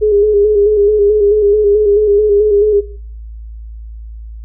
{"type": "tone with vibrato", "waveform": "sine", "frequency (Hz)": 415.3, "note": "G#4", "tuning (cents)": 0, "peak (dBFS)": -7, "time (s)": [0.01, 2.81], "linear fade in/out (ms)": 20, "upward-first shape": "square", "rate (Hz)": 4.6, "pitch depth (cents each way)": 40, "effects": ["noise-tail reverb RT60 0.5 s tail -18 dB re dry", "added 55 Hz sine -26 dBFS peak until 4.44 s"]}